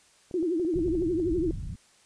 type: clicks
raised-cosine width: 2 ms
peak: -31 dBFS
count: 10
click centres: 0.312 / 0.428 / 0.598 / 0.649 / 0.74 / 0.791 / 0.882 / 0.952 / 1.022 / 1.199 s
type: tone with vibrato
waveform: sine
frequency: 340 Hz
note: F4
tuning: 46 cents flat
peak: -24 dBFS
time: 0.34-1.51 s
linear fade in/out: 2 ms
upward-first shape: triangle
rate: 12 Hz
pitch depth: 180 cents each way
type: low-pass noise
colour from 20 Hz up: pink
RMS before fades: -35 dBFS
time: 0.75-1.76 s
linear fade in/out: 10 ms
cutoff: 170 Hz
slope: 24 dB/octave
effects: white hiss -60 dBFS RMS until 2.05 s + resampled to 22050 Hz